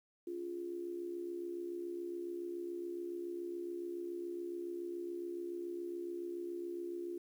sine tone with amplitude modulation, 348.6 Hz, F4, 3 cents flat, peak -36 dBFS, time 0.27-7.18 s, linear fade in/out 5 ms, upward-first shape sine, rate 67.1 Hz, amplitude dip 65%, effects 11-bit

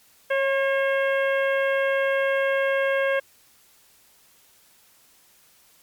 harmonic tone with a mistuned harmonic, 540 Hz, C#5, 45 cents flat, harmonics 1 / 2 / 3 / 4 / 5 / 6, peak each -21 / -32 / -26 / -32 / -35 / -40 dBFS, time 0.3-3.2 s, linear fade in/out 10 ms, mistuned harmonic 1, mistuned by +20 cents, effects white hiss -57 dBFS RMS until 5.82 s + MP3 96 kbps

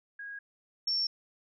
sine tone pair in turn, 1643 / 5444 Hz, G#6 / F8, -19 / -45 cents, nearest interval octave + major sixth, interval 2074 cents, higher second, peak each -39 / -27 dBFS, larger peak second, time 0.19-0.39 / 0.87-1.07 s, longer neither, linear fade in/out 5 ms, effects none

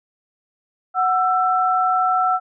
sine tone pair together, 740 / 1333.9 Hz, F#5 / E6, 0 / +20 cents, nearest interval minor seventh, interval 1020 cents, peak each -18 dBFS, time 0.94-2.4 s, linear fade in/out 50 ms, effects none

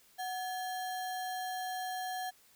sine tone with sample-and-hold, 741 Hz, F#5, 2 cents sharp, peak -35 dBFS, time 0.18-2.31 s, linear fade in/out 20 ms, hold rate 2450 Hz, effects white hiss -64 dBFS RMS until 2.55 s

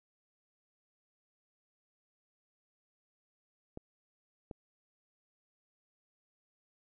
clicks, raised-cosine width 2 ms, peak -29 dBFS, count 2, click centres 3.774 / 4.512 s, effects none

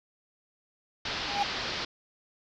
white low-pass noise, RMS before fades -34 dBFS, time 1.05-1.85 s, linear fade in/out 5 ms, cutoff 5100 Hz, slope 48 dB/octave
triangle tone with exponential growth, 810 Hz, G#5, 43 cents flat, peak -20 dBFS, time 1.16-1.43 s, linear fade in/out 5 ms, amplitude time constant 57 ms
effects none

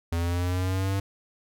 square linear sweep, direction up, 83.6 to 98.6 Hz, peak -25 dBFS, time 0.12-1 s, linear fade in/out 5 ms, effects none

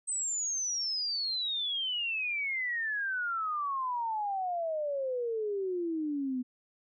sine exponential sweep, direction down, 8280 to 246.9 Hz, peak -30 dBFS, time 0.07-6.43 s, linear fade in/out 20 ms, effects none

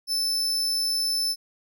40% pulse tone, 5274 Hz, E8, in tune, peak -22 dBFS, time 0.07-1.36 s, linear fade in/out 50 ms, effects none

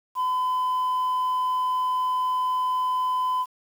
sine tone, 1012 Hz, B5, 42 cents sharp, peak -19 dBFS, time 0.15-3.46 s, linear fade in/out 50 ms, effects tanh soft clip ceiling -21 dBFS + 8-bit

